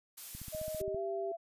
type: noise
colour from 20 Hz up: blue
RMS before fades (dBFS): -45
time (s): 0.17-0.82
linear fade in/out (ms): 10
type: click train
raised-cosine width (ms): 5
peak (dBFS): -34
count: 10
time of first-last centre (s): 0.35-0.946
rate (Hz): 15.1
type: tone with pitch glide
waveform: sine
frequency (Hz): 625 to 673.7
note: D#5 to E5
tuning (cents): +8 to +38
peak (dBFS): -37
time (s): 0.52-1.37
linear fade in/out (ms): 20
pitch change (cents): +130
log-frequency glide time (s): 0.93-0.98
type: tone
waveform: sine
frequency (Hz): 392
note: G4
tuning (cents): 0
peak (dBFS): -36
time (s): 0.8-1.32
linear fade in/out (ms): 5
effects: resampled to 32000 Hz